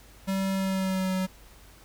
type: tone with pitch glide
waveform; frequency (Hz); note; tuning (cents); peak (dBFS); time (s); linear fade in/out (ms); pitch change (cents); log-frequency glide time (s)
square; 192.9 to 187.19; G3 to F#3; -28 to +20; -26; 0.27-1.27; 20; -52; 0.51-1.13
effects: added 50 Hz sine -53 dBFS peak until 1.84 s + pink hiss -54 dBFS RMS until 1.84 s